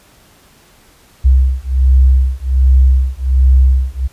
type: beating tone pair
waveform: sine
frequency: 64.5 / 65.8 Hz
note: C2 / C2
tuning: -24 / +10 cents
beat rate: 1.3 Hz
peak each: -10 dBFS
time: 1.24-4.08 s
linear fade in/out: 20 ms
effects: pink hiss -47 dBFS RMS until 4.12 s + resampled to 32000 Hz